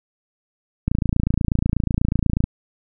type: click train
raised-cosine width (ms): 5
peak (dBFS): -6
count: 45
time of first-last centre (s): 0.88-2.44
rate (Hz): 28.2
effects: none